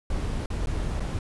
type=noise with dropouts; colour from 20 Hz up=brown; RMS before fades=-28 dBFS; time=0.1-1.19 s; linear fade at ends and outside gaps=2 ms; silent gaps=0.46-0.502 / 0.66-0.67 / 0.998-1.003 s; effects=resampled to 24000 Hz